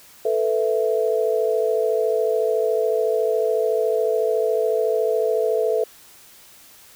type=chord; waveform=sine; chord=A suspended second; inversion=none; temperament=equal; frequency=440 / 493.9 / 659.3 Hz; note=A4 / B4 / E5; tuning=0 / 0 / 0 cents; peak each=-20 / -23 / -24 dBFS; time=0.25-5.84 s; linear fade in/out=5 ms; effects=white hiss -48 dBFS RMS until 6.95 s